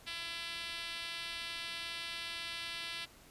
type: tone with band-pass filter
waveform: 5% pulse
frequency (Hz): 336.1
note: E4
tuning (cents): +34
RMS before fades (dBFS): -42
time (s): 0.06-3.06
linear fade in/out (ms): 20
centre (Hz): 3700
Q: 0.99
effects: pink hiss -59 dBFS RMS until 3.3 s + resampled to 32000 Hz